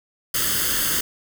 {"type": "noise with comb filter", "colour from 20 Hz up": "white", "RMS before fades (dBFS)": -22, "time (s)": [0.34, 1.01], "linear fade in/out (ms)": 5, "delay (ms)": 0.62, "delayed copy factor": 0.75, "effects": []}